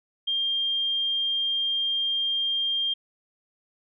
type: tone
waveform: sine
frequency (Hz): 3200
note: G7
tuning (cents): +35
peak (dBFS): -23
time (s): 0.27-2.94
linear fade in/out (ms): 10
effects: none